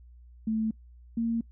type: tone pair in turn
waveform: sine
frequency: 220 / 230 Hz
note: A3 / A#3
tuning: 0 / -23 cents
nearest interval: minor second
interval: 77 cents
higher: second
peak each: -25 dBFS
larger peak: neither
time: 0.47-0.71 / 1.17-1.41 s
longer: neither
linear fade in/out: 5 ms
effects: noise-tail reverb RT60 0.1 s tail -24 dB re dry + added 60 Hz sine -49 dBFS peak until 1.51 s